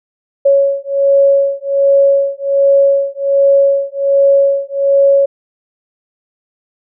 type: beating tone pair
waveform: sine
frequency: 554.4 / 555.7 Hz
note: C#5 / C#5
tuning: 0 / +4 cents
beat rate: 1.3 Hz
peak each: -11 dBFS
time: 0.45-5.26 s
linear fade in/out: 10 ms
effects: none